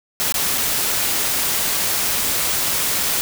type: noise with dropouts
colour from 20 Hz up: white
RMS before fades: -20 dBFS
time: 0.2-3.21 s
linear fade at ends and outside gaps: 0 ms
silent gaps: 0.323-0.342 / 0.576-0.58 s
effects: none